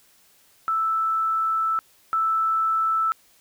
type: tone pair in turn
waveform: sine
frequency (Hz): 1318.5 / 1318.5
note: E6 / E6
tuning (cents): 0 / 0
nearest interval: unison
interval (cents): 0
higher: neither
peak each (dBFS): -20 / -19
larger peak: second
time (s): 0.68-1.79 / 2.13-3.12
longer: first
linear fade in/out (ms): 0
effects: white hiss -58 dBFS RMS until 3.4 s